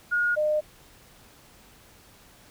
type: tone pair in turn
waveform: sine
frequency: 1436 / 607.4 Hz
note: F6 / D#5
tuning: +48 / -42 cents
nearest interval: octave + minor third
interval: 1490 cents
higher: first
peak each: -21 dBFS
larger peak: neither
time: 0.11-0.36 / 0.36-0.61 s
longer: neither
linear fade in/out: 20 ms
effects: pink hiss -54 dBFS RMS until 2.5 s